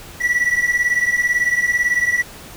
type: beating tone pair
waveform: triangle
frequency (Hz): 1935 / 1953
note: B6 / B6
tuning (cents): -36 / -20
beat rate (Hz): 18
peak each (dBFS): -18 / -15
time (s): 0.2-2.23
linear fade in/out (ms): 20
effects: pink hiss -38 dBFS RMS until 2.56 s